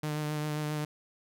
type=tone with vibrato; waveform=sawtooth; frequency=151.1 Hz; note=D3; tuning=50 cents sharp; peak=-27 dBFS; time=0.03-0.85 s; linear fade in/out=5 ms; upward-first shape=triangle; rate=7.5 Hz; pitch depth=23 cents each way; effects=none